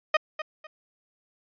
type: tone with echo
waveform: 15% pulse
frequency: 620 Hz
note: D#5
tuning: 6 cents flat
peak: -11 dBFS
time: 0.14-0.17 s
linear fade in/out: 5 ms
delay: 250 ms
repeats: 2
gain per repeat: -12 dB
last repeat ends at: 0.67 s
effects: resampled to 11025 Hz